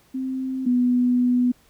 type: tone pair in turn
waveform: sine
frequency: 261.6 / 247.1 Hz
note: C4 / B3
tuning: 0 / +1 cents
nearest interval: minor second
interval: 99 cents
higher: first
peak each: -24 / -16 dBFS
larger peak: second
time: 0.14-0.66 / 0.66-1.52 s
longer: second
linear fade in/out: 10 ms
effects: pink hiss -58 dBFS RMS until 1.69 s